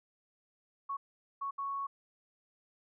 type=tone bursts at uneven times; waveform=sine; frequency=1108.7 Hz; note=C#6; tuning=in tune; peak=-34 dBFS; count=3; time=0.89-0.97 / 1.41-1.51 / 1.58-1.87 s; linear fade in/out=10 ms; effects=none